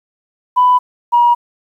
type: tone pair in turn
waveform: sine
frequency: 995 / 956.2 Hz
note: B5 / A#5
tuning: +13 / +44 cents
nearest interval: minor second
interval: 69 cents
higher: first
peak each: -6 dBFS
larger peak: neither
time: 0.56-0.79 / 1.12-1.35 s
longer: neither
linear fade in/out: 20 ms
effects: tanh soft clip ceiling -2 dBFS + 8-bit